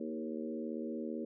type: harmonic tone with a mistuned harmonic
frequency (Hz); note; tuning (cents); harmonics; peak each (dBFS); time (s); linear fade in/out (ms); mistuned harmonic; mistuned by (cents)
78; D#2; +5; 3 / 4 / 5 / 6 / 7; -40 / -42 / -44 / -46 / -47; 0-1.25; 5; 4; +15
effects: none